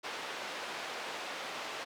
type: band-pass noise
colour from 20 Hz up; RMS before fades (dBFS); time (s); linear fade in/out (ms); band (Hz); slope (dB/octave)
pink; -41; 0.03-1.85; 20; 520 to 4200; 12
effects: none